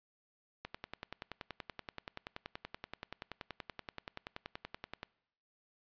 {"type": "click train", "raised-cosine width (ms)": 0.3, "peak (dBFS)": -25, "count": 47, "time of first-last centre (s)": [0.65, 5.031], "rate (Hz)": 10.5, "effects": ["noise-tail reverb RT60 0.8 s tail -24 dB re dry", "resampled to 11025 Hz"]}